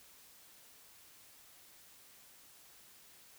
silence, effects white hiss -60 dBFS RMS until 3.38 s

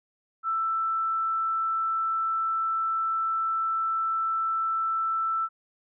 sine tone, 1327 Hz, E6, 11 cents sharp, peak -24 dBFS, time 0.43-5.49 s, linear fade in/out 50 ms, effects none

